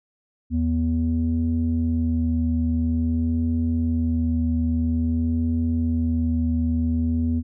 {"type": "tone pair together", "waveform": "sine", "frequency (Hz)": [81.3, 243.4], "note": ["E2", "B3"], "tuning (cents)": [-23, -25], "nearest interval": "octave + perfect fifth", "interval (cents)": 1898, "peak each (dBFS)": [-21, -21], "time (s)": [0.5, 7.43], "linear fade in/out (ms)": 50, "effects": ["tanh soft clip ceiling -13 dBFS"]}